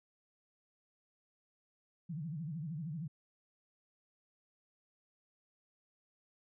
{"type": "tone with vibrato", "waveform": "sine", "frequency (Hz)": 157.7, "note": "D#3", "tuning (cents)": 24, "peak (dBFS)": -38, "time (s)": [2.09, 3.08], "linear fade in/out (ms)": 10, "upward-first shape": "sine", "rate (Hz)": 13, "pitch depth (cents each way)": 190, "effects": []}